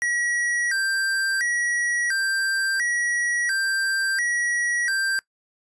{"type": "tone with vibrato", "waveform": "square", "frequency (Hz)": 1739, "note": "A6", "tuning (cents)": -21, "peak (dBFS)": -22, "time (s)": [0.02, 5.19], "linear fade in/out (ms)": 0, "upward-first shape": "square", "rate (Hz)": 0.72, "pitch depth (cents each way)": 170, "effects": ["noise-tail reverb RT60 0.1 s tail -21 dB re dry", "resampled to 24000 Hz"]}